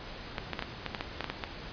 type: clicks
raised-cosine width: 0.3 ms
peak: -16 dBFS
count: 11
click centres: 0.382 / 0.533 / 0.592 / 0.624 / 0.863 / 0.948 / 1.009 / 1.207 / 1.243 / 1.3 / 1.438 s
effects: pink hiss -43 dBFS RMS until 1.72 s + resampled to 11025 Hz